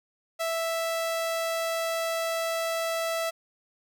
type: tone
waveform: sawtooth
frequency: 659.3 Hz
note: E5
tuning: in tune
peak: -23 dBFS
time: 0.39-3.31 s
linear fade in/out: 20 ms
effects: none